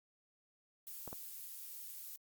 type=noise; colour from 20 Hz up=violet; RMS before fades=-48 dBFS; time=0.87-2.16 s; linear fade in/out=0 ms
type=clicks; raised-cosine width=1 ms; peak=-32 dBFS; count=2; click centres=1.077 / 1.129 s
effects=Opus 48 kbps